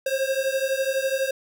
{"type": "beating tone pair", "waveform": "square", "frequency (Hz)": [529, 541], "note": ["C5", "C#5"], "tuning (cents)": [19, -42], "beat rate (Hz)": 12, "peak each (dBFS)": -26, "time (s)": [0.06, 1.31], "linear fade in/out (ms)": 5, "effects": []}